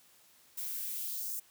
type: noise with high-pass filter sweep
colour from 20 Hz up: violet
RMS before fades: -38 dBFS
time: 0.57-1.4 s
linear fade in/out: 10 ms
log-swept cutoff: 930 to 7100 Hz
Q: 1.4
effects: white hiss -63 dBFS RMS until 1.5 s + high-pass 60 Hz 12 dB/octave